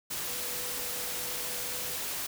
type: tone in noise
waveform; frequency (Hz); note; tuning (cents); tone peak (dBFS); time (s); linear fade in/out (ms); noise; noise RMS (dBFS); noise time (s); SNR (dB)
sine; 493; B4; -3; -46; 0.27-1.96; 10; white; -35; 0.1-2.27; -14
effects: none